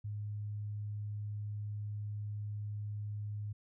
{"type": "tone", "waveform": "sine", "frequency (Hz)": 104.3, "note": "G#2", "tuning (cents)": 8, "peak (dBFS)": -37, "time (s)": [0.04, 3.53], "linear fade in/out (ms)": 10, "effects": []}